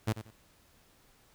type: tone with echo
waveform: sawtooth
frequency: 110 Hz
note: A2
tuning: in tune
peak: -23 dBFS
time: 0.07-0.13 s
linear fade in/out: 10 ms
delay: 90 ms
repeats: 2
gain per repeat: -12 dB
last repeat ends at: 0.31 s
effects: pink hiss -64 dBFS RMS until 1.34 s